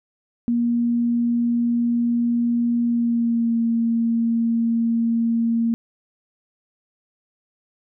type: tone with pitch glide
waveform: sine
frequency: 236.9 to 230.6 Hz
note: A#3 to A#3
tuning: +28 to -19 cents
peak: -17 dBFS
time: 0.48-5.74 s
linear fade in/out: 0 ms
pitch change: -47 cents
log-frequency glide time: 2.83-3.58 s
effects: none